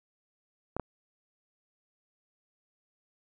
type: clicks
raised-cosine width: 1 ms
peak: -18 dBFS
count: 2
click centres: 0.766 / 0.797 s
effects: none